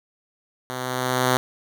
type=tone with level ramp; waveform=5% pulse; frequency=127.4 Hz; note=C3; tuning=46 cents flat; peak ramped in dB=-18 to -5 dBFS; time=0.7-1.37 s; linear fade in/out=0 ms; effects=none